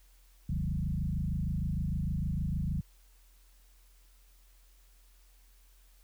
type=tone with frequency modulation; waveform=sine; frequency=110 Hz; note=A2; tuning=in tune; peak=-29 dBFS; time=0.49-2.81 s; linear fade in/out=5 ms; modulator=26.5 Hz; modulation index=2.9; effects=added 43 Hz sine -58 dBFS peak until 6.03 s + white hiss -67 dBFS RMS until 6.03 s